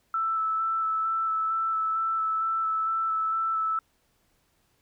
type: tone with vibrato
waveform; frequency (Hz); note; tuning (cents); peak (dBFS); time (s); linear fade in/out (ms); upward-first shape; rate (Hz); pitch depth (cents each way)
sine; 1318.5; E6; 0; -24; 0.14-3.79; 2; square; 2.2; 10
effects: pink hiss -69 dBFS RMS until 4.81 s